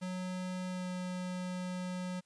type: tone with pitch glide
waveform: square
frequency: 183.5 to 182.02 Hz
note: F#3 to F#3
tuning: -14 to -28 cents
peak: -37 dBFS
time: 0.01-2.21 s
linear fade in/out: 20 ms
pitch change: -14 cents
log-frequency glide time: 0.69-0.87 s
effects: white hiss -75 dBFS RMS until 2.25 s + resampled to 22050 Hz